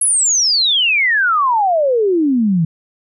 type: exponential sweep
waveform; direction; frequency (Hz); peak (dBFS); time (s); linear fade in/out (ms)
sine; down; 10940 to 156.4; -11; 0.01-2.65; 5
effects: none